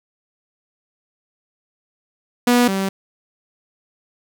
sawtooth tone pair in turn, 243.6 / 193.35 Hz, B3 / G3, -24 / -24 cents, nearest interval major third, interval 400 cents, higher first, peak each -8 / -15 dBFS, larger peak first, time 2.47-2.68 / 2.68-2.89 s, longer neither, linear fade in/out 5 ms, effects none

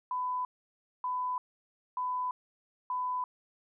sine tone bursts, 1001 Hz, B5, 23 cents sharp, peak -30 dBFS, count 4, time 0.11-3.24 s, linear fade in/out 2 ms, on 340 ms, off 590 ms, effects none

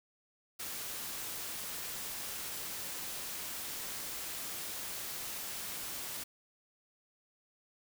white noise, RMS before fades -41 dBFS, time 0.59-6.24 s, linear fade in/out 10 ms, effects none

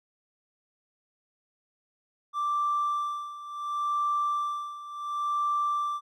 triangle tone with tremolo, 1174.7 Hz, D6, in tune, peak -20 dBFS, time 2.33-6.01 s, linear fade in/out 50 ms, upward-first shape sine, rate 0.7 Hz, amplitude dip 85%, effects tanh soft clip ceiling -21 dBFS + MP3 96 kbps

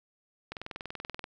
click train, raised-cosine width 0.3 ms, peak -22 dBFS, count 16, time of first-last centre 0.52-1.241 s, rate 20.8 Hz, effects none

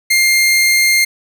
sawtooth tone, 2113 Hz, C7, 16 cents sharp, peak -6 dBFS, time 0.1-1.05 s, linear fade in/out 10 ms, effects none

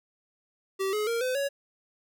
square tone with pitch steps, 386.1 / 423.5 / 464.5 / 509.5 / 558.8 Hz, G4 / G#4 / A#4 / C5 / C#5, -26 / +34 / -6 / -46 / +14 cents, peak -27 dBFS, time 0.79-1.49 s, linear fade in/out 20 ms, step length 140 ms, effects none

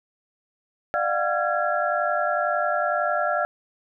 sine tone cluster, 599 / 701 / 752 / 1367 / 1662 Hz, D5 / F5 / F#5 / F6 / G#6, +34 / +6 / +28 / -37 / +1 cents, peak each -26 / -26 / -31 / -26 / -30 dBFS, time 0.94-3.45 s, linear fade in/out 0 ms, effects none

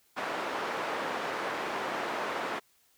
white band-pass noise, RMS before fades -34 dBFS, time 0.16-2.6 s, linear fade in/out 20 ms, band 310 to 1300 Hz, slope 12 dB/octave, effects white hiss -67 dBFS RMS until 2.97 s

